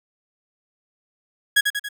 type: tone with echo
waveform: 30% pulse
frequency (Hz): 1661.2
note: G#6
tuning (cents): 0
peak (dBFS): -10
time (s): 1.56-1.61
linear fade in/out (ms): 10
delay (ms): 93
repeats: 3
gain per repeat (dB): -5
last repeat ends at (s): 1.889
effects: none